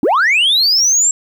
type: linear sweep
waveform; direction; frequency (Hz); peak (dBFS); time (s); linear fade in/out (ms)
sine; up; 230 to 7600; -7; 0.03-1.11; 2
effects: tanh soft clip ceiling -8 dBFS + 8-bit